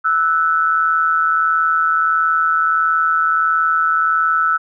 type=tone pair together; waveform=sine; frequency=1318.5 / 1480 Hz; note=E6 / F#6; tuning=0 / 0 cents; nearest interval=major second; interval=200 cents; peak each=-14 / -18 dBFS; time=0.04-4.58 s; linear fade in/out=20 ms; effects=none

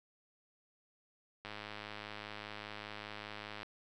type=click train; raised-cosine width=0.3 ms; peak=-28 dBFS; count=230; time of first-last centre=1.45-3.631 s; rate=105 Hz; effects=none

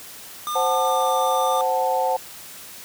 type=tone with pitch glide; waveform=square; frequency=1206 to 1191.5 Hz; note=D6 to D6; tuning=+46 to +25 cents; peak=-25 dBFS; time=0.47-1.61 s; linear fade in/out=0 ms; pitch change=-21 cents; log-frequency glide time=0.67-1.09 s
type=chord; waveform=sine; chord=F# diminished; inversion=second; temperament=equal; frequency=523.3 / 740 / 880 Hz; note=C5 / F#5 / A5; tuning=0 / 0 / 0 cents; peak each=-23 dBFS; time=0.55-2.17 s; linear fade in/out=10 ms
effects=white hiss -40 dBFS RMS until 2.84 s + high-pass 60 Hz 12 dB/octave

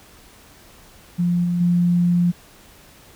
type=tone with level steps; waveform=sine; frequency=174.9 Hz; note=F3; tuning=3 cents sharp; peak=-16 / -18 / -14 dBFS; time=1.18-2.32 s; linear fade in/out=20 ms; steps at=1.44 / 1.6 s; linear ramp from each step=10 ms; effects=pink hiss -48 dBFS RMS until 3.15 s

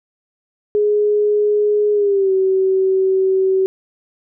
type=tone with pitch glide; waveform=sine; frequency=417.3 to 380.5 Hz; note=G#4 to F#4; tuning=+8 to +48 cents; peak=-12 dBFS; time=0.75-3.66 s; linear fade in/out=0 ms; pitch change=-160 cents; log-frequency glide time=1.93-2.32 s; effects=none

